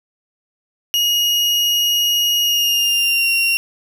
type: tone with pitch glide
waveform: 35% pulse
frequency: 2878 to 2754 Hz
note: F#7 to F7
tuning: -49 to -25 cents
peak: -12 dBFS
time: 0.94-3.57 s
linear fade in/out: 0 ms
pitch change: -76 cents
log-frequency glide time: 2.42-3.29 s
effects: none